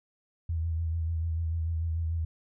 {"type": "tone with vibrato", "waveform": "sine", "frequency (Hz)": 82, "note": "E2", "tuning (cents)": -9, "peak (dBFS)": -27, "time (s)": [0.49, 2.25], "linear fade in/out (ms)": 5, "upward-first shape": "sine", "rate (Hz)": 6.8, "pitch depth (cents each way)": 40, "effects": []}